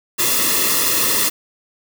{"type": "noise with comb filter", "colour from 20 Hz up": "white", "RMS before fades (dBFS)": -17, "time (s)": [0.18, 1.3], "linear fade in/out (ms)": 20, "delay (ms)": 1.3, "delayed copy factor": -0.85, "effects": []}